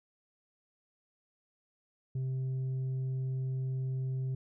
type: tone with tanh clipping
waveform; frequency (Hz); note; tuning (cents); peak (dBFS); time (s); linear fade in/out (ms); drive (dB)
sine; 130.81; C3; 0; -32; 2.15-4.35; 5; 3
effects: none